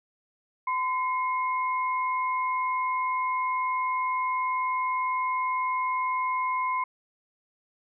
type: tone pair together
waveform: sine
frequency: 1019.9 / 2161 Hz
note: C6 / C#7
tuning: -45 / -45 cents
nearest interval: octave + minor second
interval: 1300 cents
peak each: -25 / -34 dBFS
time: 0.67-6.84 s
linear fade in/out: 5 ms
effects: none